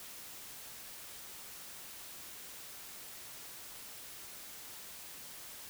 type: silence
effects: white hiss -49 dBFS RMS until 5.69 s